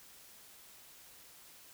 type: silence
effects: white hiss -57 dBFS RMS until 1.73 s